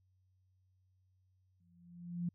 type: tone with exponential growth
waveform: sine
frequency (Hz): 173.8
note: F3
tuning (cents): -8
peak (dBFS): -32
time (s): 1.6-2.29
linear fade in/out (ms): 5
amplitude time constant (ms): 150
effects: added 93 Hz sine -70 dBFS peak until 2.34 s